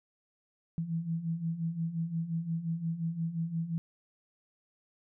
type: beating tone pair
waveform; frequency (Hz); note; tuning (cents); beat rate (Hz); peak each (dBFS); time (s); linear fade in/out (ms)
sine; 161.5 / 167.2; E3 / E3; -35 / +25; 5.7; -37 / -32; 0.78-3.78; 0
effects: none